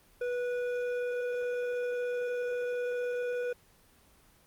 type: tone with hard clipping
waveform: sine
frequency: 490 Hz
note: B4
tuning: 14 cents flat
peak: -32 dBFS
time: 0.21-3.53 s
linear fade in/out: 5 ms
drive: 9 dB
effects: pink hiss -62 dBFS RMS until 4.46 s + Opus 24 kbps